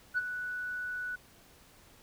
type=tone with ADSR envelope; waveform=sine; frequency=1480 Hz; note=F#6; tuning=in tune; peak=-24 dBFS; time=0.14-1.16 s; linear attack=36 ms; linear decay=29 ms; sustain=-10 dB; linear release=10 ms; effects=tanh soft clip ceiling -23 dBFS + pink hiss -59 dBFS RMS until 2.02 s